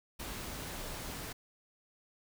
pink noise, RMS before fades -42 dBFS, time 0.19-1.33 s, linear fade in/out 10 ms, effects none

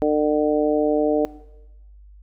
harmonic tone, 150.5 Hz, D3, 43 cents sharp, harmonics 2 / 3 / 4 / 5, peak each -21 / -20 / -22 / -28 dBFS, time 0.02-1.25 s, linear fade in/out 0 ms, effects noise-tail reverb RT60 1.0 s tail -20 dB re dry + added 50 Hz sine -43 dBFS peak until 2.22 s

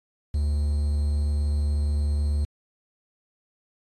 triangle tone with quantisation, 73.4 Hz, D2, in tune, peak -19 dBFS, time 0.34-2.45 s, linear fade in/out 5 ms, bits 8, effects AAC 32 kbps

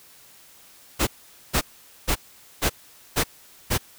pink noise bursts, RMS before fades -21 dBFS, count 6, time 0.99-3.782 s, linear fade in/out 20 ms, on 82 ms, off 460 ms, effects white hiss -51 dBFS RMS until 3.98 s

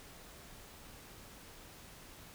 silence, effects pink hiss -54 dBFS RMS until 2.34 s

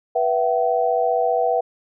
sine tone cluster, 489.2 / 667 / 762 Hz, B4 / E5 / G5, -16 / +20 / -49 cents, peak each -21 dBFS, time 0.15-1.61 s, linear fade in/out 10 ms, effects none

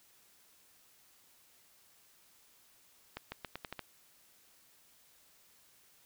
accelerating click train, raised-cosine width 0.3 ms, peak -24 dBFS, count 7, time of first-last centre 3.17-3.793 s, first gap 150 ms, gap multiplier 0.85, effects white hiss -65 dBFS RMS until 6.05 s

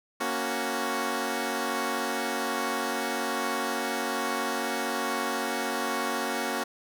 10% pulse chord, F# major, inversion first, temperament equal, 233.1 / 277.2 / 370 Hz, A#3 / C#4 / F#4, 0 / 0 / 0 cents, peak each -24 dBFS, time 0.2-6.64 s, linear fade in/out 10 ms, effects none

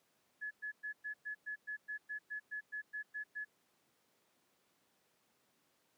sine tone bursts, 1704 Hz, G#6, 44 cents sharp, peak -39 dBFS, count 15, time 0.41-3.45 s, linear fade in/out 20 ms, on 100 ms, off 110 ms, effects pink hiss -75 dBFS RMS until 5.97 s + high-pass 200 Hz 12 dB/octave

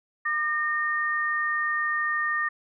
sine tone pair together, 1204 / 1836.9 Hz, D6 / A#6, +43 / -26 cents, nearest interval perfect fifth, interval 731 cents, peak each -28 / -25 dBFS, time 0.25-2.49 s, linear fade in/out 10 ms, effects none

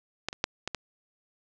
clicks, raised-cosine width 0.2 ms, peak -12 / -20 / -7 / -14 / -14 dBFS, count 5, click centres 0.286 / 0.329 / 0.441 / 0.676 / 0.747 s, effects resampled to 16000 Hz + 7-bit

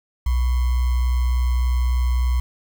sine tone with sample-and-hold, 61.74 Hz, B1, in tune, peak -16 dBFS, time 0.26-2.4 s, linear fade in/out 5 ms, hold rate 1050 Hz, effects none

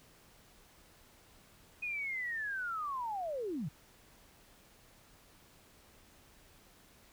sine linear sweep, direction down, 2500 to 123.47 Hz, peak -35 dBFS, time 1.82-3.69 s, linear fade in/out 10 ms, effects pink hiss -62 dBFS RMS until 7.12 s

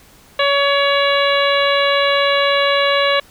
harmonic tone, 563 Hz, C#5, 27 cents sharp, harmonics 1 / 2 / 3 / 4 / 5 / 6 / 7, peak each -16 / -19 / -21 / -22 / -23 / -24 / -24 dBFS, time 0.39-3.2 s, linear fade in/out 5 ms, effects pink hiss -47 dBFS RMS until 3.3 s

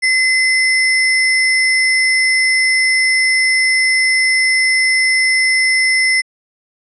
sine tone with sample-and-hold, 2045 Hz, C7, 40 cents flat, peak -10 dBFS, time 0.02-6.22 s, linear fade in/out 20 ms, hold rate 7350 Hz, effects resampled to 24000 Hz

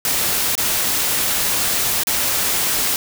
white noise with dropouts, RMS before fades -19 dBFS, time 0.05-2.96 s, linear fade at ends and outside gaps 1 ms, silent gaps 0.553-0.578 / 2.035-2.07 s, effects none

